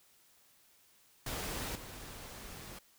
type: noise with level steps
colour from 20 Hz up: pink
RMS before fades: -39 / -48 dBFS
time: 1.26-2.79 s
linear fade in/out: 5 ms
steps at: 1.75 s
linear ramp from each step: 5 ms
effects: white hiss -66 dBFS RMS until 2.98 s